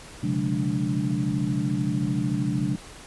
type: tone cluster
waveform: sine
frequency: 128.3 / 141.6 / 179.4 / 209.1 / 293.3 Hz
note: C3 / C#3 / F3 / G#3 / D4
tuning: -34 / +37 / +47 / +12 / -2 cents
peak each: -29 dBFS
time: 0.23-2.76 s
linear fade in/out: 5 ms
effects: pink hiss -44 dBFS RMS until 3.06 s + resampled to 24000 Hz